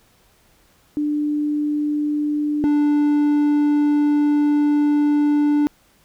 sine / triangle tone pair in turn, 296.7 / 294 Hz, D4 / D4, +18 / +2 cents, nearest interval unison, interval 16 cents, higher first, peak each -18 / -12 dBFS, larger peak second, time 0.97-2.64 / 2.64-5.67 s, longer second, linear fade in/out 0 ms, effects pink hiss -57 dBFS RMS until 6.04 s

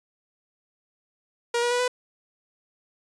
sawtooth tone with pitch steps, 474.1 / 481.8 / 489.7 / 497.7 Hz, A#4 / B4 / B4 / B4, +29 / -43 / -15 / +13 cents, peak -18 dBFS, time 1.54-1.88 s, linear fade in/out 5 ms, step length 85 ms, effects resampled to 22050 Hz

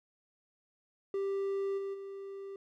triangle tone with level steps, 393.1 Hz, G4, 5 cents sharp, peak -29 / -33 / -39 dBFS, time 1.14-2.56 s, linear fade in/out 2 ms, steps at 1.77 / 1.93 s, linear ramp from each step 20 ms, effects none

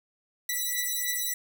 5% pulse beating tone pair, 1965 / 1968.3 Hz, B6 / B6, -9 / -6 cents, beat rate 3.3 Hz, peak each -20 dBFS, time 0.49-1.34 s, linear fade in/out 5 ms, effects none

